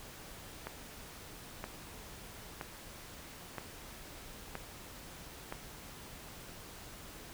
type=click train; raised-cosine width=0.5 ms; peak=-24 dBFS; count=6; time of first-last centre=0.67-5.524 s; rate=1.03 Hz; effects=pink hiss -50 dBFS RMS until 7.33 s